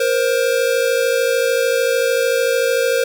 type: tone pair together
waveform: square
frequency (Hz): 473.2 / 526.6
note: A#4 / C5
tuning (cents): +26 / +11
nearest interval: major second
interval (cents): 185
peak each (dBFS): -18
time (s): 0-3.04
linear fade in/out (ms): 5
effects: none